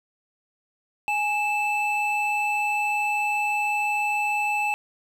triangle tone pair together, 830.6 / 2637 Hz, G#5 / E7, 0 / 0 cents, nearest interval octave + minor sixth, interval 2000 cents, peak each -23 dBFS, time 1.08-4.74 s, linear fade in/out 0 ms, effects none

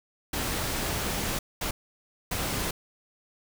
pink noise bursts at uneven times, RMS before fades -30 dBFS, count 3, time 0.33-1.39 / 1.61-1.71 / 2.31-2.71 s, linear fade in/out 5 ms, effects none

